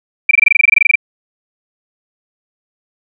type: tone bursts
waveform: sine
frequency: 2349 Hz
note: D7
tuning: in tune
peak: -3 dBFS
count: 16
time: 0.29-0.956 s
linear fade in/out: 5 ms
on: 21 ms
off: 22 ms
effects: none